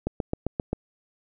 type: click train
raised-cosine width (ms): 2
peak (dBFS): -12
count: 6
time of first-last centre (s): 0.07-0.731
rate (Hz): 7.57
effects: none